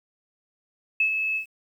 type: tone with ADSR envelope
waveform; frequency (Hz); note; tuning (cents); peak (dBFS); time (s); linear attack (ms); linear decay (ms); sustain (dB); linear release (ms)
sine; 2599; E7; -25; -17; 1-1.46; 4; 96; -6; 100
effects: 9-bit